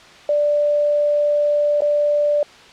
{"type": "tone with dropouts", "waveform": "sine", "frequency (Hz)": 588, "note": "D5", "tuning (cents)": 2, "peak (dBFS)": -14, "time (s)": [0.29, 2.43], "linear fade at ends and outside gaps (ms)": 2, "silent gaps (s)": [1.807, 1.819], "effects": ["white hiss -43 dBFS RMS until 2.72 s", "low-pass 4000 Hz 12 dB/octave"]}